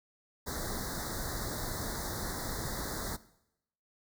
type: band-stop noise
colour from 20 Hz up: pink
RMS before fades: -37 dBFS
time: 0.46-3.17 s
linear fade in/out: 20 ms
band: 2000 to 3700 Hz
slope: 96 dB/octave
effects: noise-tail reverb RT60 0.8 s tail -18 dB re dry